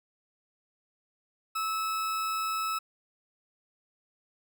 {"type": "tone", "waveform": "40% pulse", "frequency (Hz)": 1300, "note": "E6", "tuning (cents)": -24, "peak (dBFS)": -28, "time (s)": [1.55, 2.79], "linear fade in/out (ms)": 10, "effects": []}